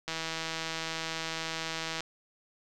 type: click train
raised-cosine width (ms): 0.2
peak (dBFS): -17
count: 313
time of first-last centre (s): 0.08-2.006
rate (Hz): 162
effects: none